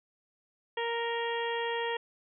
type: harmonic tone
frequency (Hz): 466.2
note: A#4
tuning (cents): 0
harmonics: 1 / 2 / 3 / 4 / 5 / 6 / 7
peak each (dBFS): -33 / -35 / -47 / -37 / -46 / -42 / -42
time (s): 0.77-1.97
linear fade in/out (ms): 5
effects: none